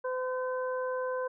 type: harmonic tone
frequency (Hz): 510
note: C5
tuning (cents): -44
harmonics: 1 / 2 / 3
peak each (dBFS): -31 / -37 / -41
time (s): 0.04-1.28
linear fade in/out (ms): 10
effects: none